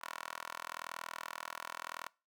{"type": "tone with high-pass filter", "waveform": "10% pulse", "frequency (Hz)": 40.88, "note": "E1", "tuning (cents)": -14, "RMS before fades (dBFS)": -45, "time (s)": [0.01, 2.08], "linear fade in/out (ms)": 10, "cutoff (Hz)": 1100, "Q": 2.3, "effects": ["noise-tail reverb RT60 0.3 s tail -23 dB re dry"]}